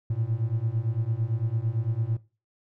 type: beating tone pair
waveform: triangle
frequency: 108.6 / 117.5 Hz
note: A2 / A#2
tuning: -22 / +14 cents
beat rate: 8.9 Hz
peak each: -26 dBFS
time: 0.1-2.17 s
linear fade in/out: 5 ms
effects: noise-tail reverb RT60 0.3 s tail -17 dB re dry

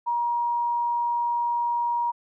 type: tone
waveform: sine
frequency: 950 Hz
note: A#5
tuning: 33 cents sharp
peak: -22 dBFS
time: 0.06-2.12 s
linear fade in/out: 20 ms
effects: none

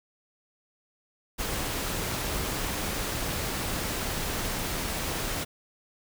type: noise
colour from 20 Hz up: pink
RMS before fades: -31 dBFS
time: 1.38-5.45 s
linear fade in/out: 20 ms
effects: none

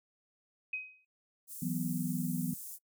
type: tone with exponential decay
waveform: sine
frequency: 2522 Hz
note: D#7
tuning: 23 cents sharp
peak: -31 dBFS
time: 0.73-1.05 s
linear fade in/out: 5 ms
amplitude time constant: 69 ms
type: high-pass noise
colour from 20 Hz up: pink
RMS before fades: -45 dBFS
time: 1.47-2.79 s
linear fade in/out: 50 ms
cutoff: 8300 Hz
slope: 24 dB/octave
type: chord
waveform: sine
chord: E suspended second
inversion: none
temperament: just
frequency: 164.81 / 185.42 / 247.2 Hz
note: E3 / F#3 / B3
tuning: 0 / +4 / +2 cents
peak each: -36 dBFS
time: 1.62-2.54 s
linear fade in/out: 5 ms
effects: noise-tail reverb RT60 0.1 s tail -24 dB re dry

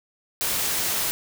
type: noise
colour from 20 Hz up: white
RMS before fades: -25 dBFS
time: 0.41-1.11 s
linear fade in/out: 0 ms
effects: none

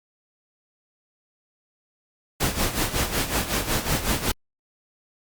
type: noise with tremolo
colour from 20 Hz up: pink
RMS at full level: -22 dBFS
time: 2.4-4.32 s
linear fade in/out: 10 ms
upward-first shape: sine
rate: 5.4 Hz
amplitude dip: 70%
effects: Opus 48 kbps

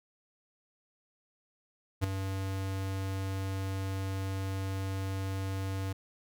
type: tone with ADSR envelope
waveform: square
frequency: 96.3 Hz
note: G2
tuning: 30 cents flat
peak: -24 dBFS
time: 2.01-5.93 s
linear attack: 31 ms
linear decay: 6 ms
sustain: -9 dB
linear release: 8 ms
effects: none

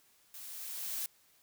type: noise with level ramp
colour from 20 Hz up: blue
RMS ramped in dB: -48 to -36 dBFS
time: 0.34-1.06 s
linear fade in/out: 2 ms
effects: white hiss -67 dBFS RMS until 1.42 s

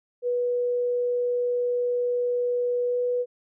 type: tone with pitch glide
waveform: sine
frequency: 488.6 to 491.4 Hz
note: B4 to B4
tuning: -19 to -9 cents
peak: -22 dBFS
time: 0.22-3.26 s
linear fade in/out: 50 ms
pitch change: +10 cents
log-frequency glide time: 2.86-2.98 s
effects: none

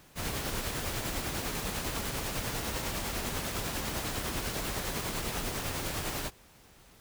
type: noise with tremolo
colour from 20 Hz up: pink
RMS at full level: -33 dBFS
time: 0.15-6.31 s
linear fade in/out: 50 ms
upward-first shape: sine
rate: 10 Hz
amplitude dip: 35%
effects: pink hiss -58 dBFS RMS until 7 s

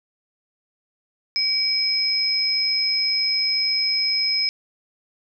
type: tone pair together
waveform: sine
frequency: 2284 / 5127 Hz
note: D7 / E8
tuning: -49 / -49 cents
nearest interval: octave + major second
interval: 1400 cents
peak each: -27 / -19 dBFS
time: 1.36-4.49 s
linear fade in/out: 0 ms
effects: none

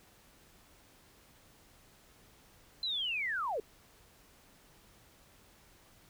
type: linear sweep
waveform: sine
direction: down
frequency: 4094 to 392 Hz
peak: -32 dBFS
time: 2.83-3.6 s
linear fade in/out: 2 ms
effects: pink hiss -62 dBFS RMS until 6.09 s

